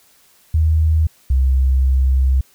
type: tone pair in turn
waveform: sine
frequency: 79 / 65.73 Hz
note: D#2 / C2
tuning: +27 / +9 cents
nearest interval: minor third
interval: 318 cents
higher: first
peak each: -11 dBFS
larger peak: neither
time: 0.54-1.07 / 1.3-2.41 s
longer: second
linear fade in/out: 5 ms
effects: white hiss -53 dBFS RMS until 2.54 s